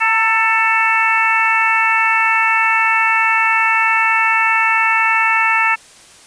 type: harmonic tone with a mistuned harmonic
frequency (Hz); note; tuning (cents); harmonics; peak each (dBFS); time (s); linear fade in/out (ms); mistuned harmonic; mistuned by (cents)
443.2; A4; +13; 2 / 3 / 4 / 5 / 6; -18 / -18 / -18 / -18 / -18; 0-5.76; 20; 2; +36
effects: white hiss -43 dBFS RMS until 6.26 s + resampled to 22050 Hz